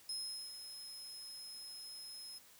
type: tone with ADSR envelope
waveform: 35% pulse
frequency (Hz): 5140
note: E8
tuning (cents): -45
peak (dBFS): -36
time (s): 0.09-2.39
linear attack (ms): 4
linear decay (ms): 420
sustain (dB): -9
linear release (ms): 15
effects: white hiss -62 dBFS RMS until 2.59 s